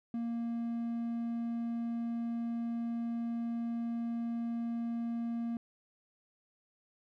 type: tone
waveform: triangle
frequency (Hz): 233.1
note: A#3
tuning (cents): 0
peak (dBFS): -31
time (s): 0.14-5.57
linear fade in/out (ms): 2
effects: none